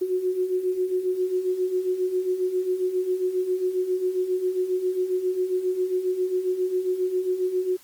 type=beating tone pair; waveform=sine; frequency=362.4 / 369.8 Hz; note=F#4 / F#4; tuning=-36 / -1 cents; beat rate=7.4 Hz; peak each=-29 / -23 dBFS; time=0.01-7.77 s; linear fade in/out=10 ms; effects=white hiss -53 dBFS RMS until 7.83 s + Opus 24 kbps